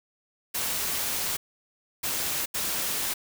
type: noise bursts at uneven times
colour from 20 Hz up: white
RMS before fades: -29 dBFS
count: 3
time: 0.54-1.37 / 2.03-2.46 / 2.54-3.14 s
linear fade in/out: 10 ms
effects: none

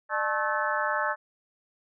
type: harmonic tone with a mistuned harmonic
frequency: 217 Hz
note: A3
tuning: 24 cents flat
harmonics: 3 / 4 / 5 / 6 / 7 / 8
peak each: -32 / -32 / -32 / -32 / -32 / -32 dBFS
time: 0.09-1.16 s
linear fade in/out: 50 ms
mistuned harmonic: 3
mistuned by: -140 cents
effects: none

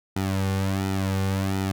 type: tone with flanger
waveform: sawtooth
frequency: 96.4 Hz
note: G2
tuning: 28 cents flat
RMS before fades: -25 dBFS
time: 0.16-1.72 s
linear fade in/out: 5 ms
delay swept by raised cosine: 1.8 to 3.1 ms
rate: 1.4 Hz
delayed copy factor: -0.85
effects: none

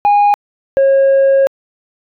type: tone pair in turn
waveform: sine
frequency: 820 / 544 Hz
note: G#5 / C#5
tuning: -22 / -33 cents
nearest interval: perfect fifth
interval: 711 cents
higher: first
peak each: -4 dBFS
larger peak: neither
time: 0.05-0.34 / 0.77-1.47 s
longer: second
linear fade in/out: 0 ms
effects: tanh soft clip ceiling -6 dBFS

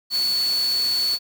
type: tone in noise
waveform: sine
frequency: 4435 Hz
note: C#8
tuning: in tune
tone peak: -19 dBFS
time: 0.1-1.19 s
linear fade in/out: 50 ms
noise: white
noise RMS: -33 dBFS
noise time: 0.1-1.19 s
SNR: +11 dB
effects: none

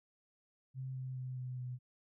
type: tone with pitch steps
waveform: sine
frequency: 131.2 / 129.69 / 128.2 / 126.73 / 125.28 Hz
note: C3 / C3 / C3 / B2 / B2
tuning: +5 / -15 / -35 / +45 / +25 cents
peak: -39 dBFS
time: 0.74-1.79 s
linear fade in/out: 50 ms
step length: 210 ms
effects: none

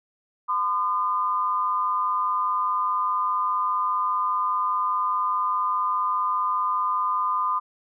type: tone pair together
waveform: sine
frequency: 1020 / 1215.1 Hz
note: C6 / D#6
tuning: -44 / -41 cents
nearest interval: minor third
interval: 303 cents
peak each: -24 / -24 dBFS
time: 0.48-7.6 s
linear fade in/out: 20 ms
effects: none

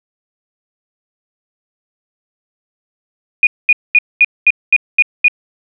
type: tone bursts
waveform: sine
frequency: 2455 Hz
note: D#7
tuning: 24 cents flat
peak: -4 dBFS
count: 8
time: 3.43-5.282 s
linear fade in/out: 2 ms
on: 39 ms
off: 220 ms
effects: none

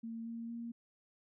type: tone with pitch steps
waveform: sine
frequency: 228 / 230.8 / 233.6 Hz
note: A#3 / A#3 / A#3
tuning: -38 / -17 / +4 cents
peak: -40 dBFS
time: 0.03-0.72 s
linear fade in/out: 10 ms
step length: 230 ms
effects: none

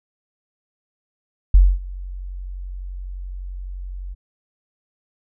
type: tone with ADSR envelope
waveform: sine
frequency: 45.86 Hz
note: F#1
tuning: 15 cents flat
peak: -5 dBFS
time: 1.54-4.15 s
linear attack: 5 ms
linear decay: 240 ms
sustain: -23 dB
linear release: 24 ms
effects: none

